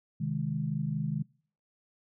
sine chord, Ab major, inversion first, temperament equal, 130.81 / 155.56 / 207.7 Hz, C3 / Eb3 / Ab3, 0 / 0 / 0 cents, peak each -35 / -31 / -35 dBFS, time 0.2-1.23 s, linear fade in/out 10 ms, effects noise-tail reverb RT60 0.5 s tail -25 dB re dry

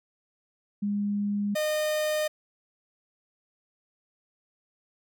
sine / 45% pulse tone pair in turn, 204.2 / 611.9 Hz, G#3 / D#5, -29 / -29 cents, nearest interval octave + perfect fifth, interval 1900 cents, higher second, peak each -25 dBFS, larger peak neither, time 0.82-1.55 / 1.55-2.28 s, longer neither, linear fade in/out 10 ms, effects none

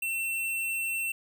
sine tone with sample-and-hold, 2696 Hz, E7, 38 cents sharp, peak -28 dBFS, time 0.02-1.12 s, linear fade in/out 5 ms, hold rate 11025 Hz, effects none

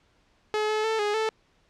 sawtooth tone with pitch steps, 426.4 / 430.4 / 443.2 / 415.2 / 439.8 Hz, G#4 / A4 / A4 / G#4 / A4, +46 / -38 / +13 / 0 / -1 cents, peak -20 dBFS, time 0.54-1.29 s, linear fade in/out 0 ms, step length 150 ms, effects pink hiss -65 dBFS RMS until 1.69 s + low-pass 5000 Hz 12 dB/octave

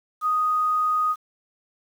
sine tone with quantisation, 1244.5 Hz, D#6, in tune, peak -19 dBFS, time 0.21-1.16 s, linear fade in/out 50 ms, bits 8, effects none

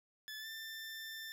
20% pulse tone with pitch glide, 1732 to 1781.7 Hz, A6 to A6, -28 to +21 cents, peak -39 dBFS, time 0.28-1.32 s, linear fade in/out 0 ms, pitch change +49 cents, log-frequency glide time 0.39-0.47 s, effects none

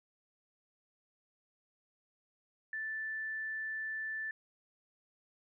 sine tone, 1760 Hz, A6, in tune, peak -36 dBFS, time 2.73-4.31 s, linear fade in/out 2 ms, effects none

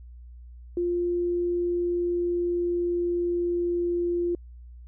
sine tone with pitch glide, 349.7 to 347.5 Hz, F4 to F4, +2 to -9 cents, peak -23 dBFS, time 0.77-4.35 s, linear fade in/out 2 ms, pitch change -11 cents, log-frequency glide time 1.46-4.13 s, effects added 60 Hz sine -42 dBFS peak until 4.87 s

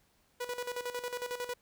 sawtooth tone with tremolo, 490 Hz, B4, 14 cents flat, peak -30 dBFS, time 0.4-1.54 s, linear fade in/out 10 ms, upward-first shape square, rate 11 Hz, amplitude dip 70%, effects pink hiss -70 dBFS RMS until 1.61 s

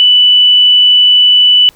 sine tone, 2976 Hz, F#7, 9 cents sharp, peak -3 dBFS, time 0-1.69 s, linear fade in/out 0 ms, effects pink hiss -45 dBFS RMS until 1.75 s

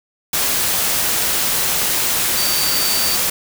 sine tone in noise, 4600 Hz, D8, 37 cents flat, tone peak -21 dBFS, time 2.37-3.16 s, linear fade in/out 5 ms, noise white, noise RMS -18 dBFS, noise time 0.33-3.3 s, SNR -6 dB, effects none

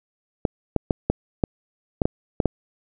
clicks, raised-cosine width 2 ms, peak -5 dBFS, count 9, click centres 0.452 / 0.763 / 0.908 / 1.1 / 1.438 / 2.018 / 2.055 / 2.402 / 2.457 s, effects none

